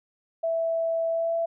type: tone with pitch glide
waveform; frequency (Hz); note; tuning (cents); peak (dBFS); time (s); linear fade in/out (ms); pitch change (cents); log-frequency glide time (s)
sine; 659.3 to 667.3; E5 to E5; 0 to +21; -23; 0.43-1.46; 10; +21; 1.09-1.35
effects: none